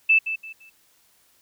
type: tone with echo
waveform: sine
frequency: 2637 Hz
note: E7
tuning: in tune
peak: -13 dBFS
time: 0.09-0.19 s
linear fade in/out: 10 ms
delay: 170 ms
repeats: 3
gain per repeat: -11 dB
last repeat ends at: 0.7 s
effects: white hiss -61 dBFS RMS until 1.41 s